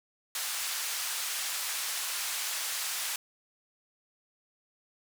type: band-pass noise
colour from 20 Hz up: white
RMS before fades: -34 dBFS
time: 0.35-3.16 s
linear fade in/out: 2 ms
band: 1000 to 11000 Hz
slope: 12 dB/octave
effects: none